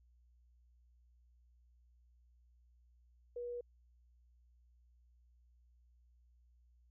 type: tone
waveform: sine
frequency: 483 Hz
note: B4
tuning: 39 cents flat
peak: -40 dBFS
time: 3.36-3.61 s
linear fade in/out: 5 ms
effects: added 60 Hz sine -65 dBFS peak until 6.9 s